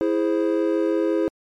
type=chord; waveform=triangle; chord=E augmented; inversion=none; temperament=equal; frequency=329.6 / 415.3 / 523.3 Hz; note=E4 / G#4 / B#4; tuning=0 / 0 / 0 cents; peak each=-19 / -22 / -23 dBFS; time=0.01-1.28 s; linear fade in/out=0 ms; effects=MP3 64 kbps